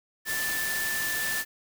sine tone in noise, 1760 Hz, A6, in tune, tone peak -29 dBFS, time 0.25-1.45 s, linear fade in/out 50 ms, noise white, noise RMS -32 dBFS, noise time 0.25-1.45 s, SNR 0 dB, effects none

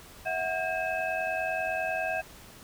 sine tone cluster, 648 / 738 / 1608 / 2589 Hz, E5 / F#5 / G6 / E7, -30 / -5 / +44 / -32 cents, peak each -32 / -33 / -34 / -35 dBFS, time 0.25-2.22 s, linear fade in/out 20 ms, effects pink hiss -50 dBFS RMS until 2.63 s

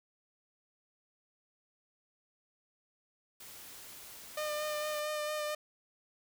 white noise, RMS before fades -50 dBFS, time 3.4-5 s, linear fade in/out 5 ms
sawtooth tone with vibrato, 604 Hz, D5, 48 cents sharp, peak -30 dBFS, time 4.37-5.55 s, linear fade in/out 5 ms, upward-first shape sine, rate 4.4 Hz, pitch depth 17 cents each way
effects none

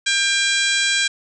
harmonic tone with a mistuned harmonic, 796 Hz, G5, 26 cents sharp, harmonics 2 / 3 / 4 / 5 / 6 / 7 / 8 / 9 / 10, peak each -21 / -23 / -23 / -24 / -31 / -29 / -32 / -29 / -28 dBFS, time 0.06-1.08 s, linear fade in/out 10 ms, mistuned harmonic 4, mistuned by +38 cents, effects none

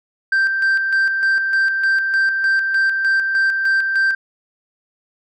sine tone with tremolo, 1568 Hz, G6, in tune, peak -10 dBFS, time 0.32-4.15 s, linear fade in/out 5 ms, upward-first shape square, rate 3.3 Hz, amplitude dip 50%, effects tanh soft clip ceiling -12 dBFS

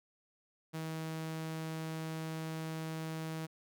sawtooth tone, 159.9 Hz, D#3, 48 cents sharp, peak -34 dBFS, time 0.73-3.47 s, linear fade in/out 20 ms, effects none

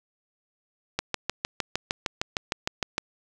click train, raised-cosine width 0.2 ms, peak -8 dBFS, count 14, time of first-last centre 0.99-2.981 s, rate 6.53 Hz, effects none

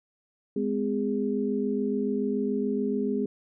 sine tone cluster, 208.2 / 255.2 / 410.4 Hz, G#3 / C4 / G#4, +5 / -43 / -21 cents, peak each -29 dBFS, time 0.56-3.26 s, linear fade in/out 5 ms, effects none

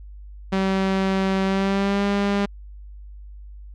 sawtooth tone with pitch glide, 191.8 to 201 Hz, G3 to G3, -37 to +44 cents, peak -15 dBFS, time 0.52-2.46 s, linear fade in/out 10 ms, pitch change +81 cents, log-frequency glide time 1.44-2.04 s, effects added 50 Hz sine -37 dBFS peak until 3.74 s + low-pass 4000 Hz 12 dB/octave

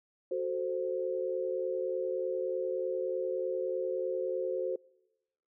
sine chord, F# diminished, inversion none, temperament equal, 370 / 440 / 523.3 Hz, F#4 / A4 / C5, 0 / 0 / 0 cents, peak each -34 / -38 / -33 dBFS, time 0.31-4.76 s, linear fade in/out 5 ms, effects noise-tail reverb RT60 1.0 s tail -25 dB re dry

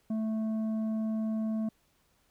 triangle tone with tanh clipping, 219.5 Hz, A3, 4 cents flat, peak -30 dBFS, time 0.1-1.69 s, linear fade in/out 5 ms, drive 11 dB, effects pink hiss -70 dBFS RMS until 2.3 s

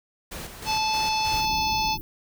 pink noise with tremolo, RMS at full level -36 dBFS, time 0.31-1.46 s, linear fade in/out 10 ms, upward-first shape square, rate 3.2 Hz, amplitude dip 50%
harmonic tone, 871 Hz, A5, 18 cents flat, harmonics 1 / 3 / 4 / 5 / 6 / 7, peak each -24 / -30 / -35 / -31 / -32 / -37 dBFS, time 0.65-1.98 s, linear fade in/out 50 ms
pink band-stop noise, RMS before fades -35 dBFS, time 1.33-2.01 s, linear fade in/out 0 ms, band 390 to 12000 Hz, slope 96 dB/octave
effects none

